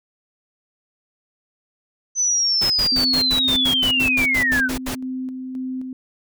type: linear sweep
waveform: sine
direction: down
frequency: 6110 to 1449 Hz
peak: -16 dBFS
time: 2.15-4.7 s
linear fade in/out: 50 ms
type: noise bursts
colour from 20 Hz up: pink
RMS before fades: -27 dBFS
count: 14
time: 2.61-4.953 s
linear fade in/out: 10 ms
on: 94 ms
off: 79 ms
type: tone with tremolo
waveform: sine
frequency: 258.1 Hz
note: C4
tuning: 23 cents flat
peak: -24 dBFS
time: 2.92-5.93 s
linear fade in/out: 2 ms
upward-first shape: square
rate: 1.9 Hz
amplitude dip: 35%
effects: none